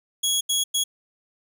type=tone bursts at uneven times; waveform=20% pulse; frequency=3330 Hz; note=G#7; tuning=4 cents sharp; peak=-15 dBFS; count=3; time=0.23-0.41 / 0.49-0.64 / 0.74-0.84 s; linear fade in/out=10 ms; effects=none